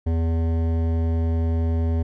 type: tone with hard clipping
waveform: sine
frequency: 82.3 Hz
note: E2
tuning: 2 cents flat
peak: -21 dBFS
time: 0.06-2.03 s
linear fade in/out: 10 ms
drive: 14 dB
effects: none